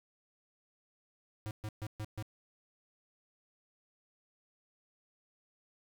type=tone bursts; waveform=square; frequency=107.1 Hz; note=A2; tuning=46 cents flat; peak=-38 dBFS; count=5; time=1.46-2.225 s; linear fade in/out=0 ms; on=49 ms; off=130 ms; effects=none